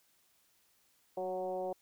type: tone with frequency modulation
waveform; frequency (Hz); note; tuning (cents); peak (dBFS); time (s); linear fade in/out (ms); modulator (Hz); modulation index
sine; 554.4; C#5; 0; -34; 1.17-1.73; 5; 184; 1.2
effects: white hiss -71 dBFS RMS until 1.81 s